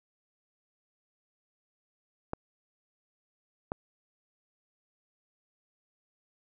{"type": "clicks", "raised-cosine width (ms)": 1, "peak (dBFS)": -18, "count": 2, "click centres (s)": [2.334, 3.719], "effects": []}